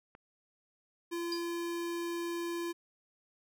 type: click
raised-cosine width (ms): 0.5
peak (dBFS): -37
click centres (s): 0.151
type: tone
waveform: square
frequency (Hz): 341.7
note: F4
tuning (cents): -38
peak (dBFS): -35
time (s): 1.11-2.73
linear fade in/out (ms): 20
type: tone with exponential decay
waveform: sine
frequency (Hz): 4840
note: D#8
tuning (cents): -49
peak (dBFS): -32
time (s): 1.32-1.49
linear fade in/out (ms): 2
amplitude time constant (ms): 35
effects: none